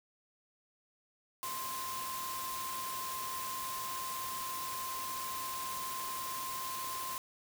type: tone in noise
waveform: sine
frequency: 1046.5 Hz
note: C6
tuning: in tune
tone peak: -39 dBFS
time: 1.43-7.18 s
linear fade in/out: 0 ms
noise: white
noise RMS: -42 dBFS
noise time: 1.43-7.18 s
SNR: 0 dB
effects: none